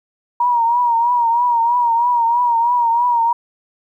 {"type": "tone with vibrato", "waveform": "sine", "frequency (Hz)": 948, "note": "A#5", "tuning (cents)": 29, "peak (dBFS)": -12, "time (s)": [0.4, 3.33], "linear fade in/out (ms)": 5, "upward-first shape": "triangle", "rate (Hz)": 3.1, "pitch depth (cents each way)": 72, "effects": ["9-bit"]}